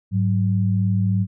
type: tone pair together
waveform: sine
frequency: 103.83 / 187.05 Hz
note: G#2 / F#3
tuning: 0 / +19 cents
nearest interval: minor seventh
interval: 1019 cents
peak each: -18 / -21 dBFS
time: 0.11-1.27 s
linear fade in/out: 50 ms
effects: none